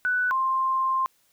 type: tone pair in turn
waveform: sine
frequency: 1489 / 1052.9 Hz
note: F#6 / C6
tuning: +11 / +11 cents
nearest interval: tritone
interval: 600 cents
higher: first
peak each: -21 dBFS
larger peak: neither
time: 0.05-0.31 / 0.31-1.06 s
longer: second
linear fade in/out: 0 ms
effects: white hiss -65 dBFS RMS until 1.32 s